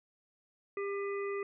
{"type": "harmonic tone with a mistuned harmonic", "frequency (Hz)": 399.4, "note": "G4", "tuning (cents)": 32, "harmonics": [1, 3, 5, 6], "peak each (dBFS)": [-34, -43, -45, -50], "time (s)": [0.77, 1.43], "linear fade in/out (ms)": 2, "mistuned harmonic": 6, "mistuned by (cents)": 64, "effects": []}